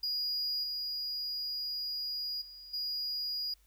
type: tone with level steps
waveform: triangle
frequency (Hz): 4881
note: D#8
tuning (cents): -34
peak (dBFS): -30 / -33 / -46 / -32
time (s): 0.03-3.54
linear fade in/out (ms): 5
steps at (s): 0.63 / 2.41 / 2.73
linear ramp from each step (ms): 10
effects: added 50 Hz sine -64 dBFS peak until 3.66 s + white hiss -70 dBFS RMS until 3.66 s